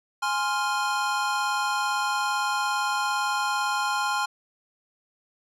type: chord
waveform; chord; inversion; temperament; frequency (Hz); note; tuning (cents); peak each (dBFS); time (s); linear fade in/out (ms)
square; F minor; first; equal; 830.6 / 1046.5 / 1396.9; Ab5 / C6 / F6; 0 / 0 / 0; -29; 0.22-4.26; 10
effects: low-pass 9000 Hz 12 dB/octave